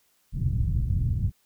white low-pass noise, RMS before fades -25 dBFS, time 0.32-1.32 s, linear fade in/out 50 ms, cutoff 130 Hz, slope 24 dB/octave, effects white hiss -67 dBFS RMS until 1.45 s

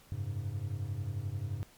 triangle chord, F# suspended second, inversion none, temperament equal with one note detuned, 92.5 / 103.83 / 136.13 Hz, F#2 / G#2 / C#3, 0 / 0 / -31 cents, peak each -37 / -34 / -39 dBFS, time 0.12-1.63 s, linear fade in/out 0 ms, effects pink hiss -60 dBFS RMS until 1.77 s + MP3 96 kbps

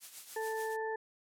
blue noise with tremolo, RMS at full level -43 dBFS, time 0-0.77 s, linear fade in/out 50 ms, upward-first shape triangle, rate 6.9 Hz, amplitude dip 70%
harmonic tone, 441.2 Hz, A4, 5 cents sharp, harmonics 1 / 2 / 4, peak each -36 / -39 / -42 dBFS, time 0.36-0.96 s, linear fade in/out 5 ms
effects low-pass 12000 Hz 12 dB/octave

